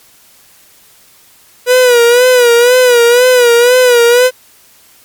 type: tone with vibrato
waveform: 45% pulse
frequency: 488.2 Hz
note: B4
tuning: 20 cents flat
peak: -4 dBFS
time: 1.66-4.31 s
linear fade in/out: 50 ms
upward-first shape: sine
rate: 2 Hz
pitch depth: 70 cents each way
effects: white hiss -44 dBFS RMS until 5.04 s + MP3 96 kbps